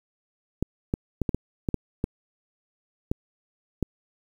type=clicks; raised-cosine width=3 ms; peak=-11 dBFS; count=10; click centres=0.626 / 0.939 / 1.217 / 1.292 / 1.346 / 1.688 / 1.743 / 2.041 / 3.115 / 3.827 s; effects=8-bit